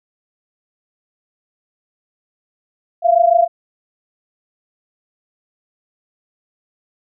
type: tone pair together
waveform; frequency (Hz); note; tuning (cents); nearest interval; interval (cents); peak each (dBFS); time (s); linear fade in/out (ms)
sine; 672 / 698.5; E5 / F5; +33 / 0; minor second; 67; -12; 3.02-3.48; 50
effects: none